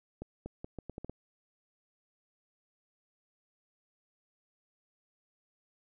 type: accelerating click train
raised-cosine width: 2 ms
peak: -27 dBFS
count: 8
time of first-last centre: 0.22-1.096 s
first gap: 240 ms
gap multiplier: 0.77
effects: none